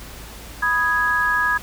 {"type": "chord", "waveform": "sine", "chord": "G# minor", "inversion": "first", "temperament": "equal", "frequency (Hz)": [987.8, 1244.5, 1661.2], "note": ["B5", "D#6", "G#6"], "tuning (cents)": [0, 0, 0], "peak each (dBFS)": [-24, -24, -18], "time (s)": [0.62, 1.58], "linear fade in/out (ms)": 10, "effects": ["added 54 Hz sine -39 dBFS peak until 1.62 s", "pink hiss -39 dBFS RMS until 1.62 s"]}